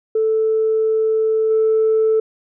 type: tone with level steps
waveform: sine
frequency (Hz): 440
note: A4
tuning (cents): 0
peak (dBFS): -13 / -11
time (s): 0.15-2.2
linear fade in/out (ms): 5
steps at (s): 1.5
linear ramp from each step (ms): 10
effects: tanh soft clip ceiling -9 dBFS